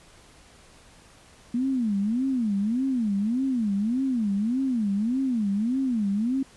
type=tone with vibrato; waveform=sine; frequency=230.5 Hz; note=A#3; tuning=19 cents flat; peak=-22 dBFS; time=1.54-6.43 s; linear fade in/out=5 ms; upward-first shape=sine; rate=1.7 Hz; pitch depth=270 cents each way; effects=pink hiss -53 dBFS RMS until 6.56 s + resampled to 24000 Hz